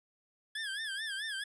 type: tone with vibrato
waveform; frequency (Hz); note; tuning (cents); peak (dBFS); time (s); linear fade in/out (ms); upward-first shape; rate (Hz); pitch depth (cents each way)
25% pulse; 1676; G#6; +15; -32; 0.55-1.44; 5; sine; 4.6; 130
effects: resampled to 22050 Hz